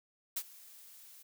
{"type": "noise with ADSR envelope", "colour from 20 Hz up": "blue", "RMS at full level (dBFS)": -34, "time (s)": [0.36, 1.23], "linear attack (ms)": 10, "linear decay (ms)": 56, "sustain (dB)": -21, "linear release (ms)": 12, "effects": []}